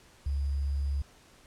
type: tone with sample-and-hold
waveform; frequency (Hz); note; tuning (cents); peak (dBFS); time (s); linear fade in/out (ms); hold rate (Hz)
sine; 70; C#2; +18; -27; 0.26-1.02; 5; 4900
effects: pink hiss -58 dBFS RMS until 1.46 s + low-pass 10000 Hz 12 dB/octave